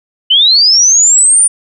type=linear sweep; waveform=sine; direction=up; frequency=2947 to 9397 Hz; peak=-4 dBFS; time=0.3-1.48 s; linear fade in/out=10 ms; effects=none